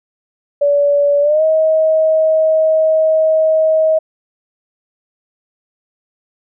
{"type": "tone with pitch glide", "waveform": "sine", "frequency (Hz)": [574, 633.2], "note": ["D5", "D#5"], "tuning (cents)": [-40, 30], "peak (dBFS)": -9, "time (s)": [0.61, 3.99], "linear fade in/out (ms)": 10, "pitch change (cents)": 170, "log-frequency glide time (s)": [1.21, 1.43], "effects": []}